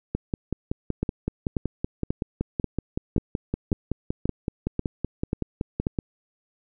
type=two click trains; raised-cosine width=3 ms; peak=-12 / -11 dBFS; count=32 / 10; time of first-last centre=0.15-5.988 / 1.03-5.869 s; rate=5.31 / 1.86 Hz; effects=none